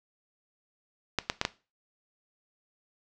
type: clicks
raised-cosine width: 0.2 ms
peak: -8 dBFS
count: 4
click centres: 1.187 / 1.299 / 1.414 / 1.451 s
effects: noise-tail reverb RT60 0.3 s tail -17 dB re dry + low-pass 7000 Hz 12 dB/octave